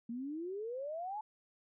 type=exponential sweep; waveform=sine; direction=up; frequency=226.4 to 880 Hz; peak=-38 dBFS; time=0.09-1.21 s; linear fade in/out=5 ms; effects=none